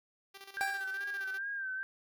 5% pulse tone with tremolo, 392.4 Hz, G4, 2 cents sharp, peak -36 dBFS, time 0.34-1.39 s, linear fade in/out 10 ms, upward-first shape square, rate 15 Hz, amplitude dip 65%
sine tone with vibrato, 1578 Hz, G6, 11 cents sharp, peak -35 dBFS, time 0.57-1.83 s, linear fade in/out 0 ms, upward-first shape sine, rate 2.4 Hz, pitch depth 63 cents each way
25% pulse tone with exponential decay, 784 Hz, G5, in tune, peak -26 dBFS, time 0.61-1.06 s, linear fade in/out 0 ms, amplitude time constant 96 ms
effects none

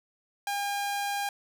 sawtooth tone, 807 Hz, G#5, 50 cents flat, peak -25 dBFS, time 0.47-1.29 s, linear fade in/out 2 ms, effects none

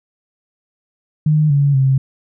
sine tone with pitch steps, 152.9 / 141.9 / 133.8 Hz, D#3 / C#3 / C3, -30 / +41 / +39 cents, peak -10 dBFS, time 1.26-1.98 s, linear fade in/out 5 ms, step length 240 ms, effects none

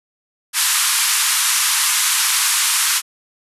white band-pass noise, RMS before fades -17 dBFS, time 0.53-3.02 s, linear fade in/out 50 ms, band 950 to 12000 Hz, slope 48 dB/octave, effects resampled to 32000 Hz

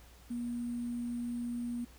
sine tone with sample-and-hold, 239.4 Hz, A#3, 46 cents sharp, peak -34 dBFS, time 0.3-1.85 s, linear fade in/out 10 ms, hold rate 8820 Hz, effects added 60 Hz sine -56 dBFS peak until 1.98 s + pink hiss -60 dBFS RMS until 1.98 s

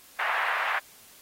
white band-pass noise, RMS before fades -28 dBFS, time 0.19-0.79 s, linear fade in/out 5 ms, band 770 to 2000 Hz, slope 24 dB/octave, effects white hiss -53 dBFS RMS until 1.21 s + AAC 48 kbps

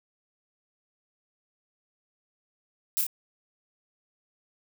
violet noise with echo, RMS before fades -26 dBFS, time 2.97-3.01 s, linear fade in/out 0 ms, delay 28 ms, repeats 2, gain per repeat -3 dB, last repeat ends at 3.066 s, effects none

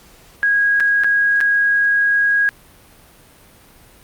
sine tone with dropouts, 1645 Hz, G#6, 17 cents flat, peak -12 dBFS, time 0.43-2.49 s, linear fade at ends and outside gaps 0 ms, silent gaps 0.8-0.805 / 1.036-1.044 / 1.405-1.411 s, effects pink hiss -47 dBFS RMS until 4.03 s + Opus 48 kbps

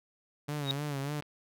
sawtooth tone with vibrato, 142.8 Hz, D3, 48 cents flat, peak -29 dBFS, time 0.48-1.21 s, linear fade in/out 10 ms, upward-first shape sine, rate 3.4 Hz, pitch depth 81 cents each way
sine tone with exponential growth, 3780 Hz, A#7, 23 cents sharp, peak -24 dBFS, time 0.62-0.71 s, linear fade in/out 0 ms, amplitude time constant 19 ms
click, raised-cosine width 0.3 ms, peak -32 dBFS, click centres 1.224 s
effects none

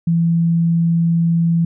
sine tone, 167.5 Hz, E3, 28 cents sharp, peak -12 dBFS, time 0.07-1.65 s, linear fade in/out 5 ms, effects none

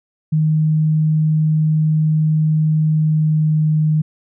sine tone with pitch glide, 155.56 to 154.57 Hz, D#3 to D#3, 0 to -11 cents, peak -12 dBFS, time 0.32-4.02 s, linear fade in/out 10 ms, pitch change -11 cents, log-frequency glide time 2.89-3.67 s, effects none

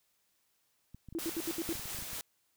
clicks, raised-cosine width 5 ms, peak -36 dBFS, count 11, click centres 0.946 / 1.087 / 1.126 / 1.69 / 1.754 / 1.795 / 1.856 / 1.948 / 1.988 / 2.024 / 2.132 s
sine tone bursts, 331.5 Hz, E4, 10 cents sharp, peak -32 dBFS, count 6, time 1.15-1.727 s, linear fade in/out 0 ms, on 37 ms, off 71 ms
white noise with tremolo, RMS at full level -40 dBFS, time 1.19-2.21 s, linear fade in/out 0 ms, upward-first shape sine, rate 4.3 Hz, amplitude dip 30%
effects white hiss -75 dBFS RMS until 2.56 s

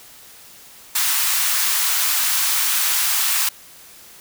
white high-pass noise, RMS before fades -19 dBFS, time 0.95-3.49 s, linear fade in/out 5 ms, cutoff 920 Hz, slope 24 dB/octave, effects white hiss -44 dBFS RMS until 4.2 s

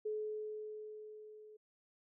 sine tone with level ramp, 427.9 Hz, A4, 48 cents flat, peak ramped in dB -35 to -54 dBFS, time 0.05-1.57 s, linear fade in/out 10 ms, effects none

